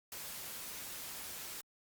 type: noise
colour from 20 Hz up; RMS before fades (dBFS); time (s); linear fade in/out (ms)
white; -45; 0.12-1.61; 2
effects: Opus 48 kbps